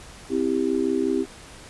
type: chord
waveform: sine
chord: C major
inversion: none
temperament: just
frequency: 261.6 / 327 / 392.4 Hz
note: C4 / E4 / G4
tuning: 0 / -14 / +2 cents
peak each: -25 / -25 / -24 dBFS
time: 0.29-1.26 s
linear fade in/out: 50 ms
effects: pink hiss -44 dBFS RMS until 1.69 s + resampled to 24000 Hz